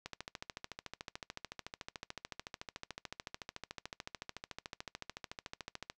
click train, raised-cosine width 0.2 ms, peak -24 dBFS, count 81, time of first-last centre 0.06-5.899 s, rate 13.7 Hz, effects noise-tail reverb RT60 0.1 s tail -22 dB re dry

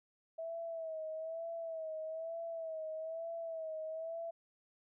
sine tone with vibrato, 649 Hz, E5, 27 cents flat, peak -39 dBFS, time 0.38-4.31 s, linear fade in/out 10 ms, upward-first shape sine, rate 1.1 Hz, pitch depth 51 cents each way, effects none

